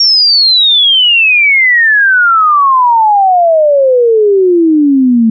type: exponential sweep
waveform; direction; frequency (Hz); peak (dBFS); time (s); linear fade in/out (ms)
sine; down; 5588 to 220; -4; 0-5.3; 5
effects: none